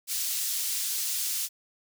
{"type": "high-pass noise", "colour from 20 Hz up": "pink", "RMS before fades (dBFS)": -30, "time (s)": [0.07, 1.49], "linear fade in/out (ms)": 50, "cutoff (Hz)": 5300, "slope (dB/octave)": 12, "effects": []}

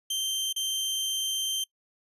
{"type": "tone with dropouts", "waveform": "sawtooth", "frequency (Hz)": 3136, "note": "G7", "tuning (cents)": 0, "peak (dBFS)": -24, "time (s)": [0.1, 1.64], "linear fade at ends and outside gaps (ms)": 5, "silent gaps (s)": [0.528, 0.561], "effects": ["noise-tail reverb RT60 0.1 s tail -23 dB re dry", "resampled to 32000 Hz"]}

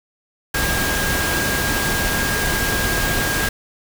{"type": "tone in noise", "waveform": "sine", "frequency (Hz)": 1621, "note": "G#6", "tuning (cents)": -42, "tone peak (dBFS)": -23, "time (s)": [0.54, 3.49], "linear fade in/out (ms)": 5, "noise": "pink", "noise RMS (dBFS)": -21, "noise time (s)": [0.54, 3.49], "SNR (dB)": -5, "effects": []}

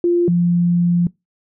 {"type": "tone pair in turn", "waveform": "sine", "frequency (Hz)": [347.7, 173.85], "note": ["F4", "F3"], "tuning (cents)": [-8, -8], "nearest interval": "octave", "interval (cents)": 1200, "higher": "first", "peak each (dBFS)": -12, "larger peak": "neither", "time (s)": [[0.04, 0.28], [0.28, 1.07]], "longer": "second", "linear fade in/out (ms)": 2, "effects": ["noise-tail reverb RT60 0.2 s tail -23 dB re dry"]}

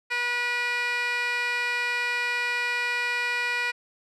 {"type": "tone with band-pass filter", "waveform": "15% pulse", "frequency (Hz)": 485.3, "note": "B4", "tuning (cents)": -30, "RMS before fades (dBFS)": -27, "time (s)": [0.1, 3.72], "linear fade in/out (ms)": 20, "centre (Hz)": 2500, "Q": 2.6, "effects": []}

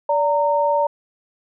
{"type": "tone pair together", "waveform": "sine", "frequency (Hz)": [580, 920.7], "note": ["D5", "A#5"], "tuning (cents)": [-22, -22], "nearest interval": "minor sixth", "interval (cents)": 800, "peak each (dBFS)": -18, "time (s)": [0.09, 0.87], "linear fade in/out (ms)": 5, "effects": []}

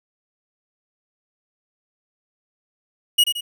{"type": "tone with echo", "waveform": "45% pulse", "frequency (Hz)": 2895, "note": "F#7", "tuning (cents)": -38, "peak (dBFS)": -11, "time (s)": [3.18, 3.24], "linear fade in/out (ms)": 10, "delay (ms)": 85, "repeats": 2, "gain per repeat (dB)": -7, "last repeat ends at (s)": 3.41, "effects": []}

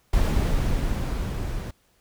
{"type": "noise with level ramp", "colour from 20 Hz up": "brown", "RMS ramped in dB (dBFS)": [-20, -30], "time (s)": [0.13, 1.71], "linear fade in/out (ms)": 5, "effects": ["pink hiss -64 dBFS RMS until 2 s"]}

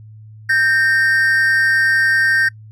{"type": "tone pair together", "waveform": "triangle", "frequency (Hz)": [1568, 1837.1], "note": ["G6", "A#6"], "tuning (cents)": [0, -26], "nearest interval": "minor third", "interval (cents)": 274, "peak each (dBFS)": -13, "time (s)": [0.49, 2.49], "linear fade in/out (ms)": 10, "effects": ["noise-tail reverb RT60 0.1 s tail -24 dB re dry", "added 108 Hz sine -36 dBFS peak until 2.71 s"]}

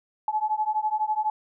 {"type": "beating tone pair", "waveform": "sine", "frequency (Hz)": [852, 864], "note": ["G#5", "A5"], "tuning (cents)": [44, -32], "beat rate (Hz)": 12, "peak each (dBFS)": -26, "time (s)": [0.28, 1.3], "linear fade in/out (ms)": 2, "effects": []}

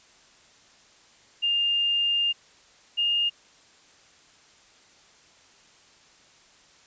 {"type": "tone pair in turn", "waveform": "sine", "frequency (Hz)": [2810, 2830], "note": ["F7", "F7"], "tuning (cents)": [10, 22], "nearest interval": "unison", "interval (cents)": 12, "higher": "second", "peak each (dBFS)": -21, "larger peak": "neither", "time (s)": [[1.42, 2.33], [2.97, 3.3]], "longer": "first", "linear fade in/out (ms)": 20, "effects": ["white hiss -56 dBFS RMS until 6.86 s", "resampled to 16000 Hz"]}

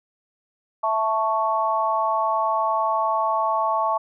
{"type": "chord", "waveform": "sine", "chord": "A major", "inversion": "second", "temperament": "equal", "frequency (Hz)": [659.3, 880, 1108.7], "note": ["E5", "A5", "C#6"], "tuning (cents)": [0, 0, 0], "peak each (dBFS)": [-25, -23, -23], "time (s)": [0.83, 3.98], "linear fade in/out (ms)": 10, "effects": []}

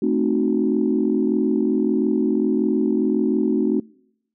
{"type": "chord", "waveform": "sine", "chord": "A diminished seventh", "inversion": "none", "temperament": "equal with one note detuned", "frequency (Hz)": [220, 261.6, 307, 370], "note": ["A3", "C4", "Eb4", "Gb4"], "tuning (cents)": [0, 0, -23, 0], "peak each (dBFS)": -22, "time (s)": [0.02, 3.8], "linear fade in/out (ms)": 5, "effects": ["noise-tail reverb RT60 0.8 s tail -26 dB re dry", "tanh soft clip ceiling -7 dBFS"]}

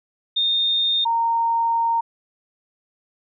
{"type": "tone pair in turn", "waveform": "sine", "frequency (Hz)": [3656, 923], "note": ["A#7", "A#5"], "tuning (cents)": [-34, -17], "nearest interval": "2 octaves", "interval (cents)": 2383, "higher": "first", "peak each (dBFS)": -17, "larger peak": "neither", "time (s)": [[0.36, 1.05], [1.05, 2.01]], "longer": "second", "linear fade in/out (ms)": 10, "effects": []}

